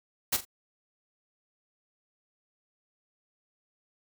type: noise with echo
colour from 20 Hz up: white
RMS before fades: -26 dBFS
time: 0.32-0.37 s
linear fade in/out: 10 ms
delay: 41 ms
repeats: 2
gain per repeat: -12 dB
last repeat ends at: 0.452 s
effects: none